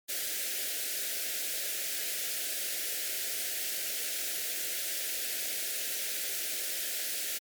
white band-stop noise, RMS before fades -34 dBFS, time 0.08-7.39 s, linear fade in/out 20 ms, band 680 to 1500 Hz, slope 48 dB/octave, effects high-pass 400 Hz 12 dB/octave + MP3 96 kbps

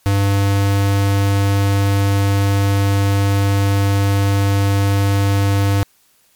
square tone, 99.4 Hz, G2, 25 cents sharp, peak -13 dBFS, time 0.06-5.83 s, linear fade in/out 0 ms, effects white hiss -56 dBFS RMS until 6.35 s + MP3 96 kbps

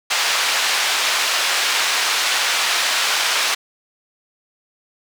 white band-pass noise, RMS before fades -19 dBFS, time 0.1-3.55 s, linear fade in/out 10 ms, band 800 to 4500 Hz, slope 12 dB/octave, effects none

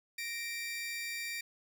sawtooth tone pair together, 1862 / 2346 Hz, A#6 / D7, -2 / -2 cents, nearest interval major third, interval 400 cents, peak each -39 / -35 dBFS, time 0.18-1.41 s, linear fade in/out 5 ms, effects none

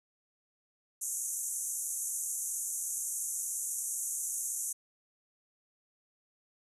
pink band-pass noise, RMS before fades -36 dBFS, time 1.01-4.73 s, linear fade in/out 10 ms, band 6200 to 12000 Hz, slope 96 dB/octave, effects none

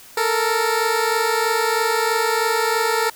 15% pulse tone pair together, 440 / 463.1 Hz, A4 / A#4, 0 / -11 cents, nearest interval minor second, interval 89 cents, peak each -14 dBFS, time 0.17-3.1 s, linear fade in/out 5 ms, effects white hiss -44 dBFS RMS until 3.15 s

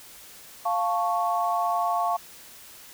sine chord, F augmented, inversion none, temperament equal, 698.5 / 880 / 1108.7 Hz, F5 / A5 / C#6, 0 / 0 / 0 cents, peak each -25 / -29 / -27 dBFS, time 0.65-2.17 s, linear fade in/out 10 ms, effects white hiss -47 dBFS RMS until 2.93 s

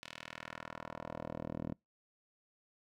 10% pulse tone with band-pass filter sweep, 40.2 Hz, E1, 43 cents flat, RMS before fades -45 dBFS, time 0.03-1.74 s, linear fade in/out 0 ms, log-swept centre 3300 to 300 Hz, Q 1.1, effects noise-tail reverb RT60 0.2 s tail -25 dB re dry

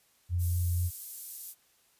sine tone with vibrato, 87.31 Hz, F2, in tune, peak -26 dBFS, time 0.29-0.91 s, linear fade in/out 50 ms, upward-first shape triangle, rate 4.2 Hz, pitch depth 20 cents each way
white high-pass noise, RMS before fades -40 dBFS, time 0.38-1.55 s, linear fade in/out 50 ms, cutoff 10000 Hz, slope 12 dB/octave
effects white hiss -67 dBFS RMS until 1.99 s + resampled to 32000 Hz

